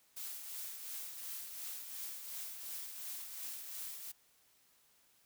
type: noise with tremolo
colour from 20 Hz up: blue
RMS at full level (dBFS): -43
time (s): 0.16-4.12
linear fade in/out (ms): 10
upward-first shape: triangle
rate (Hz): 2.8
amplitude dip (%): 50
effects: white hiss -70 dBFS RMS until 5.25 s